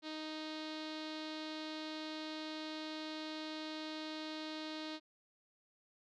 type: tone with low-pass filter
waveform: sawtooth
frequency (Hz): 311.1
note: D#4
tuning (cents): 0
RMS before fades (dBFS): -44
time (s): 0.02-5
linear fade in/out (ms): 50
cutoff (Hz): 4100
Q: 4.2
effects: none